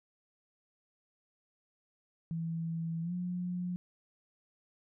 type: tone with pitch glide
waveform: sine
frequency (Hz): 164.81 to 178.69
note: E3 to F3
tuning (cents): 0 to +40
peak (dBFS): -33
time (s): 2.31-3.76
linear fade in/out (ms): 0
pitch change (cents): +140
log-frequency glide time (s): 3.02-3.13
effects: none